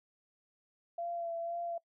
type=tone with vibrato; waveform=sine; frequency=680 Hz; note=F5; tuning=46 cents flat; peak=-35 dBFS; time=0.98-1.78 s; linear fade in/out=5 ms; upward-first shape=sine; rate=2 Hz; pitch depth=23 cents each way; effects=noise-tail reverb RT60 0.1 s tail -22 dB re dry